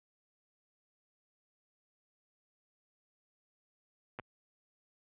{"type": "clicks", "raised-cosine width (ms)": 0.5, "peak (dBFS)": -27, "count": 2, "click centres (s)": [4.189, 4.197], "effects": ["high-pass 60 Hz 12 dB/octave", "resampled to 8000 Hz"]}